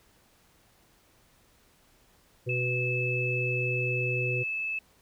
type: harmonic tone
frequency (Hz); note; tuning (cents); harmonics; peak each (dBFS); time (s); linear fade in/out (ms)
124; B2; +7; 1 / 3 / 4; -30 / -35 / -36; 2.46-4.44; 20
type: tone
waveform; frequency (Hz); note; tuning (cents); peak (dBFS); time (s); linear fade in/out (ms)
sine; 2613; E7; -16; -29; 2.49-4.79; 5
effects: pink hiss -63 dBFS RMS until 5.01 s